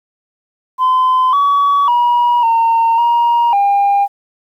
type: tone with pitch steps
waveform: sine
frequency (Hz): 1025 / 1133 / 962 / 915 / 945 / 803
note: C6 / C#6 / B5 / A#5 / A#5 / G5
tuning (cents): -36 / +37 / -46 / -32 / +23 / +41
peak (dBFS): -7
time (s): 0.78-4.08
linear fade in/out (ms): 50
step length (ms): 550
effects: tanh soft clip ceiling -7 dBFS + 8-bit